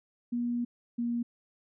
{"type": "tone pair in turn", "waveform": "sine", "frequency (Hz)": [240, 237.1], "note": ["B3", "A#3"], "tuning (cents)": [-49, 30], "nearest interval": "unison", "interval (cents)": 21, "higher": "first", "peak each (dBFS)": -28, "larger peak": "neither", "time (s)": [[0.32, 0.65], [0.98, 1.23]], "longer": "first", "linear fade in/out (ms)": 10, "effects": []}